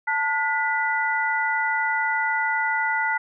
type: tone cluster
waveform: sine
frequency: 884 / 1443 / 1984 Hz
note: A5 / F#6 / B6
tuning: +8 / -44 / +7 cents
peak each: -25 dBFS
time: 0.07-3.18 s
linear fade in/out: 10 ms
effects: none